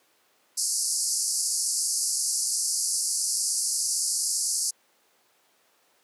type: band-pass noise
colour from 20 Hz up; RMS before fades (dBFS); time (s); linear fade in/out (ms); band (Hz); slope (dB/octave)
white; -27; 0.57-4.71; 10; 4600 to 11000; 96
effects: pink hiss -64 dBFS RMS until 6.03 s + high-pass 400 Hz 12 dB/octave